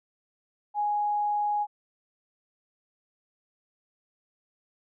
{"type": "tone", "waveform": "sine", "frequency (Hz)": 830.6, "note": "G#5", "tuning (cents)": 0, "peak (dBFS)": -24, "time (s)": [0.74, 1.67], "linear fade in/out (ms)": 50, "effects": []}